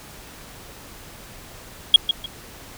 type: tone with echo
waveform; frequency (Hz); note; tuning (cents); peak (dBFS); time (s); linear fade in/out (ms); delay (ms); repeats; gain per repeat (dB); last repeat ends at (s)
sine; 3280; G#7; -22; -3; 1.94-1.96; 2; 150; 2; -12; 2.26
effects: tanh soft clip ceiling -4 dBFS + pink hiss -42 dBFS RMS until 2.77 s